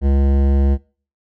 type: tone with hard clipping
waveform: sine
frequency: 69 Hz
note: C#2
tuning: 7 cents flat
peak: -14 dBFS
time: 0.01-0.78 s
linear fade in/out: 50 ms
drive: 15 dB
effects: noise-tail reverb RT60 0.4 s tail -22 dB re dry